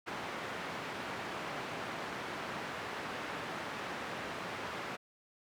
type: band-pass noise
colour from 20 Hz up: white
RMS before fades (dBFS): -41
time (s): 0.06-4.97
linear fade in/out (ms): 20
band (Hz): 120 to 1700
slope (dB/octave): 12
effects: none